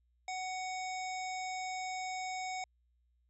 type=harmonic tone; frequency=745 Hz; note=F#5; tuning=12 cents sharp; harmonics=1 / 3 / 5 / 7 / 9 / 10; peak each=-38 / -43 / -52 / -51 / -52 / -52 dBFS; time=0.28-2.64 s; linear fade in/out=2 ms; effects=added 60 Hz sine -70 dBFS peak until 3.29 s